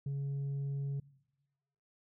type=tone; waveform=sine; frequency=139.4 Hz; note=C#3; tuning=10 cents sharp; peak=-31 dBFS; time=0.06-1 s; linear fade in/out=5 ms; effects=noise-tail reverb RT60 1.0 s tail -23 dB re dry + tanh soft clip ceiling -33 dBFS